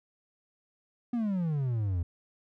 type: exponential sweep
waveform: triangle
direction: down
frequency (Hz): 246.9 to 82.41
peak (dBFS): -25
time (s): 1.13-2.03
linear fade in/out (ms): 5
effects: none